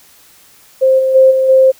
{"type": "tone with level steps", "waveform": "sine", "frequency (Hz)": 526, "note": "C5", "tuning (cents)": 9, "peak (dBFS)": [-6, -10, -3, -9, -4], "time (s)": [0.81, 1.72], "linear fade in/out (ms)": 20, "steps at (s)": [0.98, 1.14, 1.3, 1.48], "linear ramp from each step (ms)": 20, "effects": ["white hiss -45 dBFS RMS until 1.79 s"]}